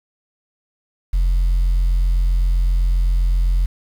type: tone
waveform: sine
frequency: 43.86 Hz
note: F1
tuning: 8 cents sharp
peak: -11 dBFS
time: 1.13-3.66 s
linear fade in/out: 10 ms
effects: tanh soft clip ceiling -12 dBFS + 7-bit